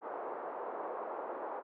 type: band-pass noise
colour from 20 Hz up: pink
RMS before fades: -41 dBFS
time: 0.01-1.63 s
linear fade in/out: 50 ms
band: 430 to 1100 Hz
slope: 24 dB/octave
effects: none